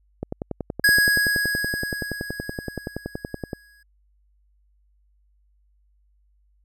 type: click train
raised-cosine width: 2 ms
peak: -14 dBFS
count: 36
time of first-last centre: 0.23-3.532 s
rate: 10.6 Hz
type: tone with exponential decay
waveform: square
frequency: 1661.2 Hz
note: G#6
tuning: in tune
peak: -14 dBFS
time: 0.84-3.83 s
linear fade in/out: 5 ms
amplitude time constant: 650 ms
effects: added 50 Hz sine -59 dBFS peak until 6.64 s